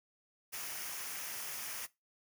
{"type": "noise with comb filter", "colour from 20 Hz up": "white", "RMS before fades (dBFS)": -42, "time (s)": [0.52, 1.87], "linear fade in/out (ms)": 20, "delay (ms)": 0.25, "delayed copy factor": -0.5, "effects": ["noise-tail reverb RT60 0.2 s tail -19 dB re dry"]}